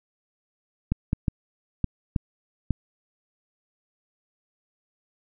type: clicks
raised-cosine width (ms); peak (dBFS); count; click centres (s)
5; -10; 6; 0.92 / 1.131 / 1.282 / 1.843 / 2.162 / 2.707
effects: none